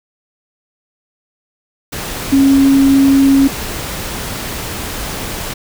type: tone in noise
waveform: sine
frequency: 273.2 Hz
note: C#4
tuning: 25 cents flat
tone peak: -6 dBFS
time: 2.32-3.48 s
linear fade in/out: 10 ms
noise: pink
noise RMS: -23 dBFS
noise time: 1.92-5.54 s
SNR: +14 dB
effects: none